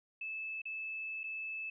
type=tone with dropouts; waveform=sine; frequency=2617 Hz; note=E7; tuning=13 cents flat; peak=-38 dBFS; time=0.21-1.7 s; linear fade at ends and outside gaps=5 ms; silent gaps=0.618-0.654 / 1.234-1.239 s; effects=none